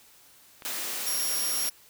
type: clicks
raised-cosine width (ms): 0.3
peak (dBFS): -27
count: 2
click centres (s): 0.622 / 0.663
type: high-pass noise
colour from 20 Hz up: white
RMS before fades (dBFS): -33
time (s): 0.65-1.69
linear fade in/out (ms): 0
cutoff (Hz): 230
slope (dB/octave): 24
type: tone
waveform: 5% pulse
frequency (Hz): 5588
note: F8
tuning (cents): 0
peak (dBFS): -22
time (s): 1.06-1.7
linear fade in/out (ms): 10
effects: white hiss -56 dBFS RMS until 1.89 s